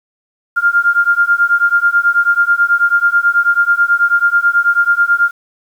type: beating tone pair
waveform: sine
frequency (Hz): 1396.9 / 1406.1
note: F6 / F6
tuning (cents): 0 / +11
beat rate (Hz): 9.2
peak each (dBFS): -12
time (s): 0.56-5.31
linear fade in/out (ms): 20
effects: 7-bit